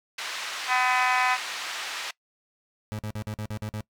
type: band-pass noise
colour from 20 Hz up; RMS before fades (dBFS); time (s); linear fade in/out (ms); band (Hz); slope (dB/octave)
pink; -34; 0.18-2.11; 5; 1300 to 5200; 12
type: harmonic tone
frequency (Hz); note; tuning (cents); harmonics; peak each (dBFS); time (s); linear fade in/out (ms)
252.4; B3; +38; 3 / 4 / 5 / 6 / 7 / 8 / 9 / 10; -27 / -27 / -30 / -33 / -31 / -30 / -34 / -30; 0.67-1.38; 50
type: tone bursts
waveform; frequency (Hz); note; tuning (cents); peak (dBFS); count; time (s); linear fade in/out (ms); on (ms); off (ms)
30% pulse; 106.7; G#2; +47; -28; 8; 2.92-3.807; 0; 68; 49
effects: noise-tail reverb RT60 0.1 s tail -22 dB re dry